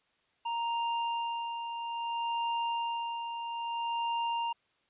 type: tone with tremolo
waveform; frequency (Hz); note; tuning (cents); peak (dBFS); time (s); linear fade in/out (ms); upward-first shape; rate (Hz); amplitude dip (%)
square; 932.3; A#5; 0; -30; 0.45-4.53; 10; sine; 0.6; 50
effects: white hiss -72 dBFS RMS until 4.89 s + resampled to 8000 Hz